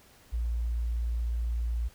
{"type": "tone", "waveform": "sine", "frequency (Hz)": 58.1, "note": "A#1", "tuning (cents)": -5, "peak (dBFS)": -27, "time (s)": [0.32, 1.89], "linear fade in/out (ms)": 20, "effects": ["pink hiss -58 dBFS RMS until 1.94 s"]}